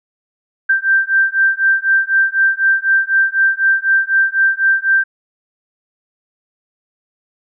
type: beating tone pair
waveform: sine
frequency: 1568 / 1572 Hz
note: G6 / G6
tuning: 0 / +4 cents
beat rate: 4 Hz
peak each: -14 dBFS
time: 0.69-5.04 s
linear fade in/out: 10 ms
effects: none